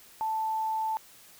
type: tone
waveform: sine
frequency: 880 Hz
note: A5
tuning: in tune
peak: -27 dBFS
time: 0.21-0.97 s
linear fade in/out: 0 ms
effects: white hiss -54 dBFS RMS until 1.39 s